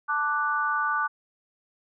sine chord, D major, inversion second, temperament equal, 880 / 1174.7 / 1480 Hz, A5 / D6 / F#6, 0 / 0 / 0 cents, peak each -31 / -26 / -27 dBFS, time 0.08-1.08 s, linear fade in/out 20 ms, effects none

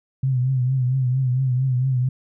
sine tone with vibrato, 128.9 Hz, C3, 26 cents flat, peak -17 dBFS, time 0.23-2.09 s, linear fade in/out 5 ms, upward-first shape triangle, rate 4.4 Hz, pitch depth 84 cents each way, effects none

